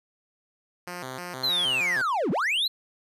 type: tone with vibrato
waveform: 5% pulse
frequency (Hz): 151.8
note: D#3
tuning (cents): -42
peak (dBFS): -23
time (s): 0.87-2.02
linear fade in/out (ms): 5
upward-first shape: square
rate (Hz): 3.2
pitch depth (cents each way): 270
type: linear two-way sweep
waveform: triangle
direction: down then up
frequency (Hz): 4203 to 148.2 to 4203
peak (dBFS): -21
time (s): 1.43-2.68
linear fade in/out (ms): 10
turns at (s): 2.31
effects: resampled to 32000 Hz